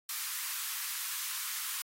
white high-pass noise, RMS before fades -37 dBFS, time 0.09-1.82 s, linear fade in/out 2 ms, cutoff 1000 Hz, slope 48 dB/octave, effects AAC 48 kbps

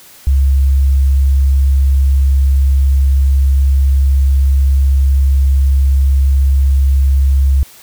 sine tone, 68 Hz, C#2, 33 cents flat, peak -7 dBFS, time 0.27-7.63 s, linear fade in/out 0 ms, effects white hiss -40 dBFS RMS until 7.82 s

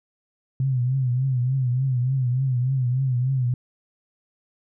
sine tone with vibrato, 128.4 Hz, C3, 32 cents flat, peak -19 dBFS, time 0.6-3.54 s, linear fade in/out 2 ms, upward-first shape triangle, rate 3.4 Hz, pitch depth 110 cents each way, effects none

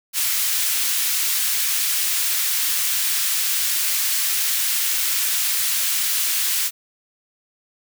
white high-pass noise, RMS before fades -21 dBFS, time 0.13-6.71 s, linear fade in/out 50 ms, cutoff 1800 Hz, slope 12 dB/octave, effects none

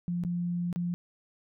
sine tone with dropouts, 174.61 Hz, F3, in tune, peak -28 dBFS, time 0.08-0.94 s, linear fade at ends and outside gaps 0 ms, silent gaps 0.237-0.249 / 0.728-0.76 s, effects none

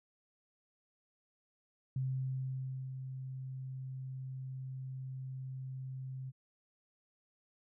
sine tone with ADSR envelope, 131.2 Hz, C3, 5 cents sharp, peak -32 dBFS, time 1.96-6.32 s, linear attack 3 ms, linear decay 950 ms, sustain -8 dB, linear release 34 ms, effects none

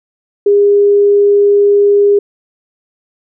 sine tone, 406.4 Hz, G#4, 38 cents flat, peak -5 dBFS, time 0.46-2.19 s, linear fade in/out 5 ms, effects none

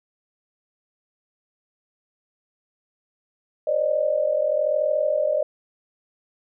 sine tone cluster, 518 / 571 / 612 Hz, C5 / D5 / D#5, -17 / -49 / -29 cents, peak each -28 / -24 / -21 dBFS, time 3.67-5.43 s, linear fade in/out 5 ms, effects none

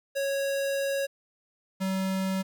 square tone pair in turn, 552 / 190.37 Hz, C#5 / F#3, -7 / +50 cents, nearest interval octave + tritone, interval 1843 cents, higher first, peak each -27 dBFS, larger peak neither, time 0.15-1.07 / 1.8-2.43 s, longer first, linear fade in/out 20 ms, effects 10-bit

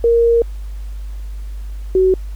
sine tone pair in turn, 466.2 / 375.2 Hz, A#4 / F#4, 0 / +24 cents, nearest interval major third, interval 376 cents, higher first, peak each -9 dBFS, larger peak neither, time 0.04-0.42 / 1.95-2.14 s, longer first, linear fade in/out 2 ms, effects added 50 Hz sine -24 dBFS peak until 2.35 s + pink hiss -49 dBFS RMS until 2.35 s

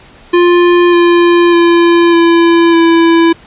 square tone with pitch steps, 350.4 / 346 / 341.6 / 337.3 / 333 Hz, F4 / F4 / F4 / E4 / E4, +6 / -16 / -38 / +40 / +18 cents, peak -5 dBFS, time 0.33-3.33 s, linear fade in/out 10 ms, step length 600 ms, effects pink hiss -39 dBFS RMS until 3.46 s + resampled to 8000 Hz

